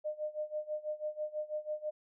sine tone with tremolo, 608 Hz, D#5, 40 cents flat, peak -32 dBFS, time 0.04-1.91 s, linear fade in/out 20 ms, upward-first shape sine, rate 6.1 Hz, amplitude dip 90%, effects none

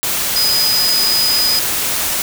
sine tone in noise, 4978 Hz, D#8, in tune, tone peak -13 dBFS, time 0.36-1.59 s, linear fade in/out 0 ms, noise white, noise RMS -18 dBFS, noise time 0.03-2.22 s, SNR +2 dB, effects none

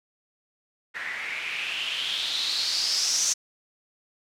blue noise with low-pass filter sweep, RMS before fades -28 dBFS, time 0.94-3.34 s, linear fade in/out 20 ms, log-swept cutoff 1800 to 6300 Hz, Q 5.5, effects none

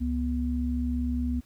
sine tone pair together, 69.2 / 245 Hz, C#2 / B3, -2 / -14 cents, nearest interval octave + minor seventh, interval 2188 cents, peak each -28 dBFS, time 0-1.41 s, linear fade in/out 20 ms, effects pink hiss -62 dBFS RMS until 1.45 s

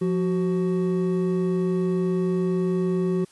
triangle tone pair together, 176.2 / 373.4 Hz, F3 / F#4, +16 / +16 cents, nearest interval octave + minor second, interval 1300 cents, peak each -21 / -22 dBFS, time 0.01-3.25 s, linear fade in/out 10 ms, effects white hiss -56 dBFS RMS until 3.31 s + resampled to 24000 Hz

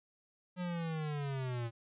square linear sweep, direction down, 182.1 to 113.7 Hz, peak -36 dBFS, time 0.56-1.71 s, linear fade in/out 50 ms, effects resampled to 8000 Hz

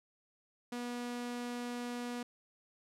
sawtooth tone, 242.5 Hz, B3, 31 cents flat, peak -34 dBFS, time 0.72-2.23 s, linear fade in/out 5 ms, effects low-pass 11000 Hz 12 dB/octave

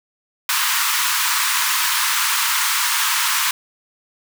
pink high-pass noise, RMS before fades -19 dBFS, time 0.49-3.51 s, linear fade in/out 2 ms, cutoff 920 Hz, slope 96 dB/octave, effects none

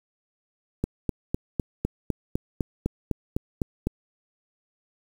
click train, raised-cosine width 3 ms, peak -11 dBFS, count 13, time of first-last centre 0.84-3.87 s, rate 3.96 Hz, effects 7-bit

